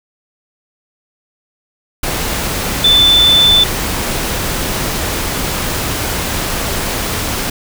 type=tone in noise; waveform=sine; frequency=3520 Hz; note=A7; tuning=in tune; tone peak=-6 dBFS; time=2.84-3.64 s; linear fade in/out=5 ms; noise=pink; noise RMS=-18 dBFS; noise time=2.03-7.5 s; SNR=+9 dB; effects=none